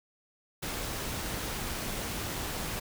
pink noise with amplitude modulation, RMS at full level -34 dBFS, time 0.62-2.8 s, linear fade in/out 10 ms, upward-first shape sine, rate 200 Hz, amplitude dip 30%, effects none

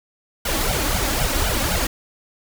pink noise with flanger, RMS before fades -21 dBFS, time 0.45-1.87 s, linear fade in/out 5 ms, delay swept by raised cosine 1.3 to 3.7 ms, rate 3.9 Hz, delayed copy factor +1, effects none

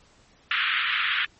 pink band-pass noise, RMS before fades -25 dBFS, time 0.51-1.25 s, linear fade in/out 2 ms, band 1300 to 3400 Hz, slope 48 dB/octave, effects pink hiss -58 dBFS RMS until 1.39 s + MP3 32 kbps

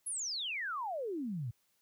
sine exponential sweep, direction down, 11175 to 107.9 Hz, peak -35 dBFS, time 0.06-1.51 s, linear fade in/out 10 ms, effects white hiss -75 dBFS RMS until 1.81 s + high-pass 60 Hz 12 dB/octave

